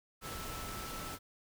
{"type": "tone in noise", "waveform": "sine", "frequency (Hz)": 1318.5, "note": "E6", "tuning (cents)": 0, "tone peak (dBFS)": -47, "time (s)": [0.21, 1.19], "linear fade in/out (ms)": 50, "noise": "pink", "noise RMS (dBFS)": -43, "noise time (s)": [0.21, 1.19], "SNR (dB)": -7, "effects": []}